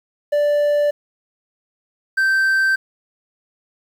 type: tone pair in turn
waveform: triangle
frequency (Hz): 586 / 1558.1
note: D5 / G6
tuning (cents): -4 / -11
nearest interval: octave + perfect fourth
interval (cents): 1693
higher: second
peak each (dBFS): -12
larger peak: neither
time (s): 0.32-0.91 / 2.17-2.76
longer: neither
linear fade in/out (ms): 10
effects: 8-bit

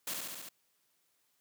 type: noise with echo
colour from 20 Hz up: white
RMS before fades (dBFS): -37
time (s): 0.07-0.14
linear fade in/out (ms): 5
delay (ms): 70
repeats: 5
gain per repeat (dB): -2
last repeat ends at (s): 0.49
effects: white hiss -75 dBFS RMS until 1.4 s + high-pass 100 Hz 12 dB/octave

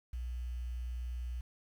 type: tone with quantisation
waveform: sine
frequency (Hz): 60.7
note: B1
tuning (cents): -29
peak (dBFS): -36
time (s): 0.13-1.41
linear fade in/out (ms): 5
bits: 10
effects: none

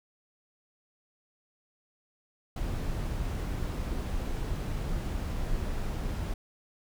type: noise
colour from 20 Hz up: brown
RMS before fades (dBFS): -32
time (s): 2.56-6.34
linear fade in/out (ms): 5
effects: none

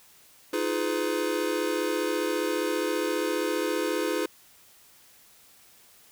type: chord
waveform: square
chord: F half-diminished seventh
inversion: third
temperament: just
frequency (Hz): 314.3 / 349.2 / 419.1 / 502.9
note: Eb4 / F4 / Ab4 / Cb5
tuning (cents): +18 / 0 / +16 / +31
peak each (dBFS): -32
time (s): 0.53-4.26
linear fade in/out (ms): 5
effects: white hiss -56 dBFS RMS until 6.11 s

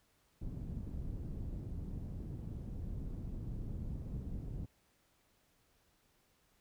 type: low-pass noise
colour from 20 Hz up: pink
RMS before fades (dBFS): -42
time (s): 0.41-4.66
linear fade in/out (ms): 10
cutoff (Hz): 200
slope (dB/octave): 12
effects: pink hiss -73 dBFS RMS until 6.6 s

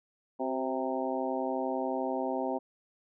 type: harmonic tone with a mistuned harmonic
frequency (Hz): 131.4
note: C3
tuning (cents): +8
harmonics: 2 / 3 / 4 / 5 / 6 / 7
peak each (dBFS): -35 / -37 / -36 / -36 / -37 / -39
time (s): 0.39-2.59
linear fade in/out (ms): 20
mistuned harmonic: 3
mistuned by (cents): -49
effects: none

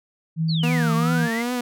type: tone with pitch glide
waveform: sine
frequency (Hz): 161.4 to 164.22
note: E3 to E3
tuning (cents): -36 to -6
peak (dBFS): -19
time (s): 0.36-1.29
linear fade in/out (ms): 50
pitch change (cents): +30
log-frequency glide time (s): 0.84-1.15
type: exponential two-way sweep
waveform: sine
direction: down then up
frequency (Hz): 4679 to 1106 to 2148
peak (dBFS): -27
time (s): 0.48-1.43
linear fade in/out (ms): 20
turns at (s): 0.95
type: tone with vibrato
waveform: sawtooth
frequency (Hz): 237.8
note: A#3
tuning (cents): +35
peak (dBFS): -19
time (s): 0.63-1.61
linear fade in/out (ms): 5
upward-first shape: triangle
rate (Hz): 2.5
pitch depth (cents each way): 94
effects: none

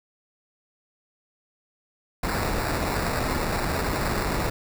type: noise with sample-and-hold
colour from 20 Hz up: pink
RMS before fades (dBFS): -26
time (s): 2.23-4.5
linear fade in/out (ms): 5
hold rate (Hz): 3150
effects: none

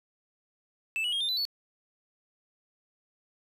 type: tone with pitch steps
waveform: triangle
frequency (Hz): 2637 / 2926 / 3247 / 3602 / 3997 / 4435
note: E7 / F#7 / G#7 / A7 / B7 / C#8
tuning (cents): 0 / -20 / -40 / +40 / +20 / 0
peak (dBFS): -26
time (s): 0.96-1.452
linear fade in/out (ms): 0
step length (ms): 82
effects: none

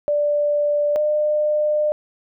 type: tone pair in turn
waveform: sine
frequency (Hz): 587.3 / 602.1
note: D5 / D5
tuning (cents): 0 / +43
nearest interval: unison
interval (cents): 43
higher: second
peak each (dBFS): -16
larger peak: neither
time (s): 0.08-0.96 / 0.96-1.92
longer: second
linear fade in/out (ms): 0
effects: none

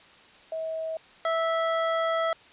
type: tone pair in turn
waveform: sine / 25% pulse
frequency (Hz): 643 / 656.1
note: E5 / E5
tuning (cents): -43 / -8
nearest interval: unison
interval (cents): 35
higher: second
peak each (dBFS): -29 / -20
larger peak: second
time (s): 0.52-0.97 / 1.25-2.33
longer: second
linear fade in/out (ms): 2
effects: white hiss -53 dBFS RMS until 2.52 s + resampled to 8000 Hz

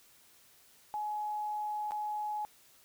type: tone with dropouts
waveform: sine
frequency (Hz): 843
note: G#5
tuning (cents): +26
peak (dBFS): -33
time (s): 0.94-2.45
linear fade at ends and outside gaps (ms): 0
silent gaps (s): 1.909-1.919
effects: white hiss -62 dBFS RMS until 2.84 s

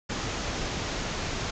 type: low-pass noise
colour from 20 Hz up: pink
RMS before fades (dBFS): -32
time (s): 0.09-1.51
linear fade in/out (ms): 10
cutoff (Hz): 7200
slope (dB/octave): 96
effects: none

